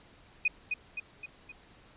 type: tone with echo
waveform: sine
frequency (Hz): 2489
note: D#7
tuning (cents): 0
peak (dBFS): -23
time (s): 0.45-0.48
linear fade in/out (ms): 5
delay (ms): 260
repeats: 4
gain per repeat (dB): -5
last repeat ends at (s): 1.52
effects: pink hiss -58 dBFS RMS until 1.96 s + resampled to 8000 Hz